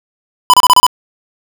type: tone bursts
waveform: square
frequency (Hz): 997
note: B5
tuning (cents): +16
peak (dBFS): -3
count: 6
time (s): 0.5-0.866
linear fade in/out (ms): 0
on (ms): 36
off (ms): 30
effects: none